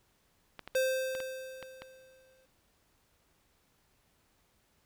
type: clicks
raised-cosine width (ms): 0.3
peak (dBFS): -26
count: 7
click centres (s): 0.593 / 0.676 / 0.75 / 1.151 / 1.203 / 1.627 / 1.82
type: tone with exponential decay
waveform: square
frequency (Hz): 522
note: C5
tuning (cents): -4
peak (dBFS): -26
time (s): 0.75-2.46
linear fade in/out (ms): 5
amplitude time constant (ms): 370
effects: pink hiss -71 dBFS RMS until 4.85 s